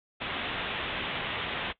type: low-pass noise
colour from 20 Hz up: white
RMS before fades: -34 dBFS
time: 0.2-1.73 s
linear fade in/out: 20 ms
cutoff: 3600 Hz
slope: 96 dB/octave
effects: noise-tail reverb RT60 0.1 s tail -17 dB re dry

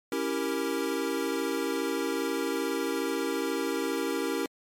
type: chord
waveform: square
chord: C# diminished seventh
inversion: none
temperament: equal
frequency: 277.2 / 329.6 / 392 / 466.2 Hz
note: C#4 / E4 / G4 / Bb4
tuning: 0 / 0 / 0 / 0 cents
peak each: -34 dBFS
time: 0.12-4.46 s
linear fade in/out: 2 ms
effects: MP3 64 kbps

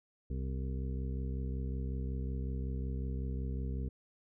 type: harmonic tone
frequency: 65.41 Hz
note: C2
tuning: in tune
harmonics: 1 / 2 / 3 / 4 / 6 / 7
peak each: -35 / -41 / -45 / -47 / -51 / -52 dBFS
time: 0.3-3.89 s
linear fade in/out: 5 ms
effects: none

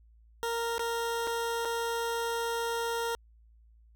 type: tone with dropouts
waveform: 20% pulse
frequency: 464.5 Hz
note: A#4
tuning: 6 cents flat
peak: -25 dBFS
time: 0.43-3.15 s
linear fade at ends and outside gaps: 0 ms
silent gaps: 0.781-0.794 / 1.27-1.274 / 1.65-1.654 s
effects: added 56 Hz sine -56 dBFS peak until 3.95 s

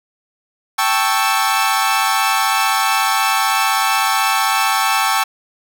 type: chord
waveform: sawtooth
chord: A dominant seventh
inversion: third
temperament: equal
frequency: 784 / 880 / 1108.7 / 1318.5 Hz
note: G5 / A5 / C#6 / E6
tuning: 0 / 0 / 0 / 0 cents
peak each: -16 dBFS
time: 0.78-5.24 s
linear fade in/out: 10 ms
effects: none

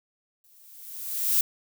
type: noise with exponential growth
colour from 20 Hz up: violet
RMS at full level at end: -20 dBFS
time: 0.44-1.41 s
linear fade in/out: 2 ms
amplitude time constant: 210 ms
effects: none

